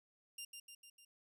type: tone with echo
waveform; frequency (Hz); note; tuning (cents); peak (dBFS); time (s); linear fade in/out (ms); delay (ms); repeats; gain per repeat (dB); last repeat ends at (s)
15% pulse; 2794; F7; 0; -38; 0.38-0.45; 5; 150; 4; -4; 1.05
effects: none